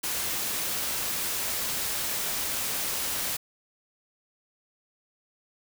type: noise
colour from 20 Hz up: white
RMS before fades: -30 dBFS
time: 0.03-3.37 s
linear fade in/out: 10 ms
effects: none